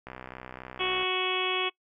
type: click train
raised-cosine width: 0.5 ms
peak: -25 dBFS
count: 62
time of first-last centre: 0.07-1.028 s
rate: 63.7 Hz
type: harmonic tone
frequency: 370 Hz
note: F#4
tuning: in tune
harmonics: 1 / 2 / 3 / 4 / 5 / 6 / 7 / 8 / 9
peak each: -32 / -37 / -33 / -43 / -43 / -35 / -33 / -36 / -33 dBFS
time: 0.79-1.7 s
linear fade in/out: 20 ms
effects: noise-tail reverb RT60 0.1 s tail -23 dB re dry